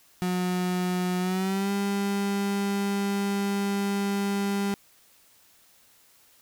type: tone with pitch glide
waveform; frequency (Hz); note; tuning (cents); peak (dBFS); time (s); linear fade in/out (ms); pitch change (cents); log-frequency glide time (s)
35% pulse; 181 to 199.68; F#3 to G3; -38 to +32; -23; 0.22-4.74; 0; +170; 1.19-1.71
effects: white hiss -59 dBFS RMS until 6.41 s